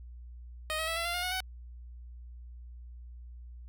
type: tone with pitch steps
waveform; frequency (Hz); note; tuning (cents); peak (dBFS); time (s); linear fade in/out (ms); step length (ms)
10% pulse; 622.3 / 639.1 / 656.3 / 673.9 / 692.1 / 710.7 / 729.9 / 749.5; D#5 / D#5 / E5 / E5 / F5 / F5 / F#5 / F#5; 0 / +46 / -8 / +38 / -16 / +30 / -24 / +22; -23; 0.7-1.404; 0; 88
effects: added 60 Hz sine -44 dBFS peak until 3.68 s